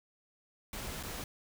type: noise with dropouts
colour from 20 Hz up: pink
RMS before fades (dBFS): -41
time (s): 0.73-1.24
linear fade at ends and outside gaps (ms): 2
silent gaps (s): 1.029-1.034
effects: none